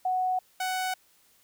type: tone pair in turn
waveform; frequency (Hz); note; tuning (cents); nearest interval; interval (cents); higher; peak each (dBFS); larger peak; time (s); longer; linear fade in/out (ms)
sine / sawtooth; 740 / 745.1; F#5 / F#5; 0 / +12; unison; 12; second; -24; neither; 0.05-0.39 / 0.6-0.94; neither; 5
effects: white hiss -63 dBFS RMS until 1.43 s